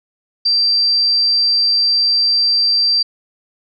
sine tone, 4699 Hz, D8, in tune, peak -11 dBFS, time 0.45-3.03 s, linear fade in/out 10 ms, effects none

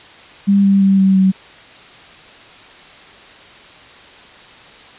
sine tone with pitch steps, 199.2 / 196.8 / 194.43 / 192.08 / 189.77 Hz, G3 / G3 / G3 / G3 / F#3, +28 / +7 / -14 / -35 / +44 cents, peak -8 dBFS, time 0.47-1.32 s, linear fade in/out 20 ms, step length 170 ms, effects white hiss -40 dBFS RMS until 4.98 s + resampled to 8000 Hz

